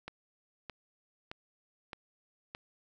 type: click train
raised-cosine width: 0.3 ms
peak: -25 dBFS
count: 5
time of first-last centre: 0.08-2.549 s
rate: 1.62 Hz
effects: none